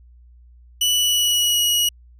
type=tone with pitch glide; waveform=sawtooth; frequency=2960 to 2906 Hz; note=F#7 to F#7; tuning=0 to -32 cents; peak=-13 dBFS; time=0.81-1.89 s; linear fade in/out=5 ms; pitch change=-32 cents; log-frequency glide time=0.96-1.61 s; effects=added 60 Hz sine -45 dBFS peak until 2.19 s